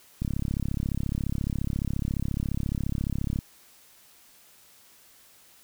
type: click train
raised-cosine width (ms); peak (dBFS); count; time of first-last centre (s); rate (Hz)
5; -16; 110; 0.22-3.389; 34.4
effects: white hiss -56 dBFS RMS until 5.63 s